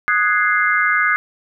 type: chord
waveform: sine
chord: Ab dominant seventh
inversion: second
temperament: equal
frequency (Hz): 1244.5 / 1480 / 1661.2 / 2093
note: Eb6 / Gb6 / Ab6 / C7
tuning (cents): 0 / 0 / 0 / 0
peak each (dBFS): -19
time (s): 0.08-1.16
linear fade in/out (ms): 0
effects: none